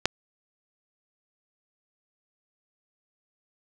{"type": "click", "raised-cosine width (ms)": 0.2, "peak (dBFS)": -3, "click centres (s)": 0.056, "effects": []}